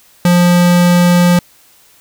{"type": "tone", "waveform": "square", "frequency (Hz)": 176, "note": "F3", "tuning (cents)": 14, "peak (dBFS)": -7, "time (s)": [0.25, 1.39], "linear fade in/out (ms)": 2, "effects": ["white hiss -47 dBFS RMS until 2 s"]}